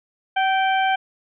harmonic tone with a mistuned harmonic, 780 Hz, G5, 9 cents flat, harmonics 1 / 2 / 3 / 4, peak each -18 / -24 / -28 / -30 dBFS, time 0.36-0.96 s, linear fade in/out 10 ms, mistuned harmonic 1, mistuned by -35 cents, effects none

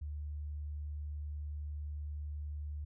sine tone, 74.1 Hz, D2, 16 cents sharp, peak -38 dBFS, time 0.01-2.85 s, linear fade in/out 10 ms, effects none

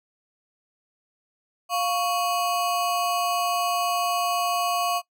square ring-modulated tone, 907 Hz, A#5, 48 cents flat, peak -20 dBFS, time 1.69-5.02 s, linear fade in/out 50 ms, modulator 205 Hz, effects noise-tail reverb RT60 0.1 s tail -21 dB re dry

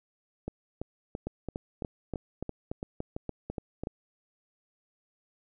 two click trains, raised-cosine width 2 ms, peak -20 / -21 dBFS, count 10 / 11, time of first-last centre 1.27-3.871 / 0.48-3.836 s, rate 3.46 / 2.98 Hz, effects none

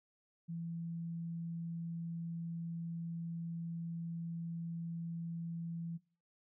sine tone, 167.5 Hz, E3, 28 cents sharp, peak -39 dBFS, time 0.48-5.98 s, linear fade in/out 20 ms, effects noise-tail reverb RT60 0.4 s tail -21 dB re dry

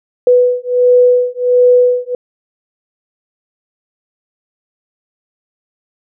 sine beating tone pair, 493.9 / 495.3 Hz, B4 / B4, 0 / +5 cents, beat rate 1.4 Hz, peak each -10 dBFS, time 0.27-2.15 s, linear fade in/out 2 ms, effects none

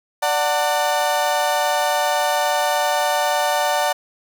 35% pulse chord, D major, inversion none, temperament equal with one note detuned, 587.3 / 740 / 897.5 Hz, D5 / F#5 / A5, 0 / 0 / +34 cents, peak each -20 dBFS, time 0.22-3.93 s, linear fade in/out 10 ms, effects none

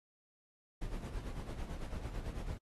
brown noise with tremolo, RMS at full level -39 dBFS, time 0.81-2.58 s, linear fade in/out 10 ms, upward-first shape sine, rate 9 Hz, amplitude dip 60%, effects AAC 32 kbps

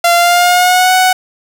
sawtooth tone with pitch glide, 689 to 742.7 Hz, F5 to F#5, -24 to +6 cents, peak -3 dBFS, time 0.04-1.13 s, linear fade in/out 5 ms, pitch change +130 cents, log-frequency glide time 0.14-0.93 s, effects none

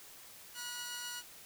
10% pulse tone pair together, 969.9 / 1451 Hz, B5 / F#6, -32 / -34 cents, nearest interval perfect fifth, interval 698 cents, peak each -39 / -33 dBFS, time 0.54-1.23 s, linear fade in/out 50 ms, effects white hiss -54 dBFS RMS until 1.45 s

